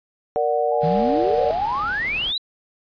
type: chord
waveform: sine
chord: Bb augmented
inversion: none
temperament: equal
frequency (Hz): 466.2 / 587.3 / 740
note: Bb4 / D5 / F#5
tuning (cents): 0 / 0 / 0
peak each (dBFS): -22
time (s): 0.36-1.51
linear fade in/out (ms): 0
type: tone with tremolo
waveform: sine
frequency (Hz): 831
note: G#5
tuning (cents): +1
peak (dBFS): -27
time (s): 0.71-1.99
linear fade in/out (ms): 10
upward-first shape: sine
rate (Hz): 1.3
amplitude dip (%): 65
type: noise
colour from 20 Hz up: pink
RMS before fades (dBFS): -36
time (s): 0.8-2.34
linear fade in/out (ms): 50
type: exponential sweep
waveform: sine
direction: up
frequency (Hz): 149.6 to 4048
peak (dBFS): -21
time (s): 0.83-2.38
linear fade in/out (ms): 5
effects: resampled to 11025 Hz